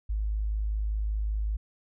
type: tone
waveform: sine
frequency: 52.6 Hz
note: G#1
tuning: 23 cents sharp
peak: -26 dBFS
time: 0.09-1.57 s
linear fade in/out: 10 ms
effects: none